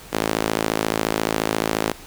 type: tone with high-pass filter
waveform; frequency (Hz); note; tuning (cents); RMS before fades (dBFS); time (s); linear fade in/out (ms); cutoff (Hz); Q
sawtooth; 54.3; A1; -22; -23; 0.12-1.93; 20; 320; 0.92
effects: pink hiss -42 dBFS RMS until 2.06 s